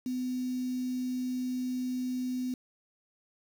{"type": "tone with quantisation", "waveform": "sine", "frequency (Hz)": 252.5, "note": "B3", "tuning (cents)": 39, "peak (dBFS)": -30, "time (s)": [0.06, 2.54], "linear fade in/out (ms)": 2, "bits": 8, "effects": []}